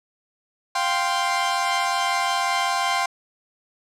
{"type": "chord", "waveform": "sawtooth", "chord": "F suspended second", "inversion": "none", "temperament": "equal", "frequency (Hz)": [698.5, 784, 1046.5], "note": ["F5", "G5", "C6"], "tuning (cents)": [0, 0, 0], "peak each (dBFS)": [-23, -21, -20], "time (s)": [0.75, 3.06], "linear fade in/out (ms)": 5, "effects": ["low-pass 8000 Hz 12 dB/octave"]}